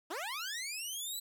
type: linear sweep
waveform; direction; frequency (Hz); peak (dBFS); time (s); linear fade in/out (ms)
15% pulse; up; 285.4 to 4049; -31; 0.1-1.2; 10
effects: none